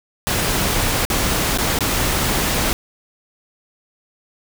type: noise with dropouts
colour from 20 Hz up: pink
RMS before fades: -19 dBFS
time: 0.27-2.73 s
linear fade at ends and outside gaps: 0 ms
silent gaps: 1.051-1.101 / 1.575-1.585 / 1.788-1.807 s
effects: none